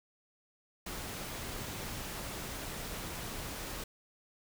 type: noise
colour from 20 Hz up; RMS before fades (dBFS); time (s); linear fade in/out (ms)
pink; -41; 0.86-3.84; 5
effects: none